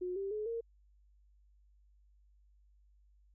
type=tone with pitch steps; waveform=sine; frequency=361.9 / 392.4 / 425.4 / 461.3 Hz; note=F#4 / G4 / G#4 / A#4; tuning=-38 / +2 / +42 / -18 cents; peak=-35 dBFS; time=0.01-0.61 s; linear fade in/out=10 ms; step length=150 ms; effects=added 50 Hz sine -63 dBFS peak until 3.34 s